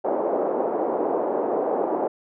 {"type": "band-pass noise", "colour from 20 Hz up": "pink", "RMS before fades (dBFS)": -24, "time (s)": [0.04, 2.08], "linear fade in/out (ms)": 10, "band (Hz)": [340, 780], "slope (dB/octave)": 24, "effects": []}